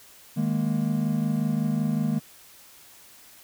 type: chord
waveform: triangle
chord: D# suspended fourth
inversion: none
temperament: equal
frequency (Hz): 155.56 / 207.7 / 233.1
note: D#3 / G#3 / A#3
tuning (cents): 0 / 0 / 0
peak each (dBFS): -25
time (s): 0.36-2.2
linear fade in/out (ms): 20
effects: white hiss -51 dBFS RMS until 3.43 s